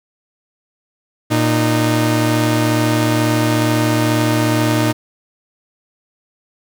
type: tone pair together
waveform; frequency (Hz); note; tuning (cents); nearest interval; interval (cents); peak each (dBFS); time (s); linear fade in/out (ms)
sawtooth; 116.54 / 307.4; A#2 / D#4; 0 / -21; octave + perfect fourth; 1679; -12; 1.3-4.93; 20
effects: none